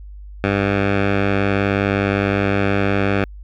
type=tone with low-pass filter; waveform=10% pulse; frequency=99.4 Hz; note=G2; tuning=25 cents sharp; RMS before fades=-18 dBFS; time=0.44-3.24 s; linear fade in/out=0 ms; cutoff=2300 Hz; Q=1.8; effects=added 50 Hz sine -33 dBFS peak until 3.43 s